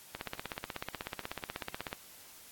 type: click train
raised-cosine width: 0.3 ms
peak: -21 dBFS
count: 30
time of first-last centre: 0.15-1.929 s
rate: 16.3 Hz
effects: white hiss -54 dBFS RMS until 2.51 s + AAC 64 kbps